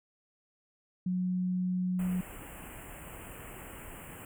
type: tone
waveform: sine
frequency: 182.3 Hz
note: F#3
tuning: 25 cents flat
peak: -28 dBFS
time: 1.06-2.21 s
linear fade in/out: 5 ms
type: band-stop noise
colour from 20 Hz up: pink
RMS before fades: -46 dBFS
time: 1.99-4.25 s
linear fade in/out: 2 ms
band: 3000 to 7400 Hz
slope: 96 dB/octave
effects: none